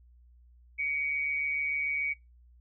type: tone with amplitude modulation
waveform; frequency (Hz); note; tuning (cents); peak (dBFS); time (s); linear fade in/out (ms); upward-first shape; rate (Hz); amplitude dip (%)
sine; 2257; C#7; +31; -26; 0.78-2.14; 20; sine; 147; 55
effects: noise-tail reverb RT60 0.2 s tail -22 dB re dry + added 60 Hz sine -55 dBFS peak until 2.6 s